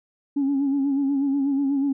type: tone with vibrato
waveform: sine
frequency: 277.2 Hz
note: C#4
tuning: in tune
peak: -18 dBFS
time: 0.36-1.93 s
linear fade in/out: 10 ms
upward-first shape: sine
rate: 8.2 Hz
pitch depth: 54 cents each way
effects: tanh soft clip ceiling -16 dBFS